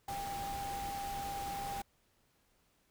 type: tone in noise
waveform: sine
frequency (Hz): 797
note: G5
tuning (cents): +28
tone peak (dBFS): -38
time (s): 0.08-1.82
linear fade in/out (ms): 5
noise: pink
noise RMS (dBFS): -45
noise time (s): 0.08-1.82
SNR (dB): +4
effects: pink hiss -73 dBFS RMS until 2.9 s